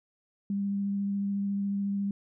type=tone with vibrato; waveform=sine; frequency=199.6 Hz; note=G3; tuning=32 cents sharp; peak=-27 dBFS; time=0.5-2.11 s; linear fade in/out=2 ms; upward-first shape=triangle; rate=14 Hz; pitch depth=12 cents each way; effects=none